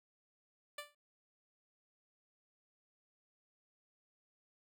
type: tone with exponential decay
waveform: 10% pulse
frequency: 587.3 Hz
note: D5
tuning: in tune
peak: -32 dBFS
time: 0.78-0.95 s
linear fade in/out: 5 ms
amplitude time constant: 36 ms
effects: none